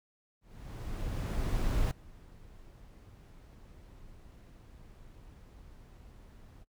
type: noise with ADSR envelope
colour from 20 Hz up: brown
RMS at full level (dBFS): -29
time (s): 0.41-6.65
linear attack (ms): 1500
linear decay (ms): 4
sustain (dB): -24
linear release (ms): 29
effects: noise-tail reverb RT60 0.1 s tail -24 dB re dry